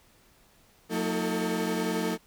35% pulse tone cluster, 180.4 / 227.6 / 318.7 / 444 Hz, F#3 / A#3 / D#4 / A4, -44 / -41 / +42 / +16 cents, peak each -31 dBFS, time 0.89-2.18 s, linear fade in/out 50 ms, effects pink hiss -61 dBFS RMS until 2.26 s

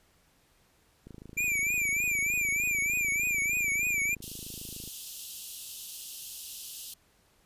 click train, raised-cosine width 3 ms, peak -33 dBFS, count 103, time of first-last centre 1.07-4.876 s, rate 26.8 Hz
square tone with vibrato, 2349 Hz, D7, in tune, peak -27 dBFS, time 1.37-4.15 s, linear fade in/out 10 ms, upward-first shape triangle, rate 3.3 Hz, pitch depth 110 cents each way
white high-pass noise, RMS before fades -41 dBFS, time 4.22-6.94 s, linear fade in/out 5 ms, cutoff 2700 Hz, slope 96 dB/octave
effects pink hiss -66 dBFS RMS until 7.45 s + resampled to 32000 Hz

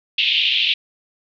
white band-pass noise, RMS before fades -18 dBFS, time 0.18-0.74 s, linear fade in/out 5 ms, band 2600 to 3500 Hz, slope 48 dB/octave, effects none

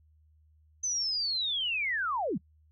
sine linear sweep, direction down, 6190 to 130.81 Hz, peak -28 dBFS, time 0.83-2.38 s, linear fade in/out 10 ms, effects noise-tail reverb RT60 0.1 s tail -26 dB re dry + added 77 Hz sine -60 dBFS peak until 2.71 s

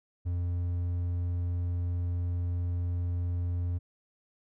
triangle tone, 87.7 Hz, F2, 8 cents sharp, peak -26 dBFS, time 0.25-3.79 s, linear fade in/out 20 ms, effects none

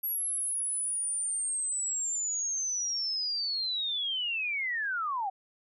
sine linear sweep, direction down, 11530 to 740 Hz, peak -29 dBFS, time 0.03-5.3 s, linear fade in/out 10 ms, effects none

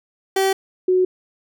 30% pulse / sine tone pair in turn, 385.5 / 368.6 Hz, G4 / F#4, -29 / -7 cents, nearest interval minor second, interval 78 cents, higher first, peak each -13 dBFS, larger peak neither, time 0.36-0.53 / 0.88-1.05 s, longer neither, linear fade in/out 5 ms, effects none

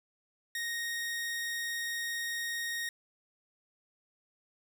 sawtooth tone, 1864.7 Hz, A#6, in tune, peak -30 dBFS, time 0.55-2.89 s, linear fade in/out 2 ms, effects none

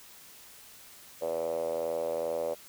5% pulse tone with band-pass filter, 82.41 Hz, E2, in tune, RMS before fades -32 dBFS, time 1.21-2.55 s, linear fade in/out 20 ms, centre 540 Hz, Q 9, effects white hiss -52 dBFS RMS until 2.68 s

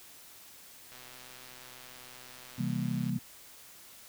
click train, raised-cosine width 0.2 ms, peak -33 dBFS, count 275, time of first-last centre 0.92-3.095 s, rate 126 Hz
sine chord, C dominant seventh, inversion none, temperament just, 130.81 / 163.52 / 196.22 / 235.5 Hz, C3 / E3 / G3 / Bb3, 0 / -14 / +2 / +18 cents, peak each -35 dBFS, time 2.58-3.19 s, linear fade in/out 10 ms
effects white hiss -53 dBFS RMS until 4.08 s

